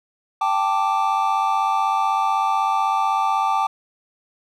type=chord; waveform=triangle; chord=G suspended second; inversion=none; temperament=equal; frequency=784 / 880 / 1174.7 Hz; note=G5 / A5 / D6; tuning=0 / 0 / 0 cents; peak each=-20 dBFS; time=0.41-3.67 s; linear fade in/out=5 ms; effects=none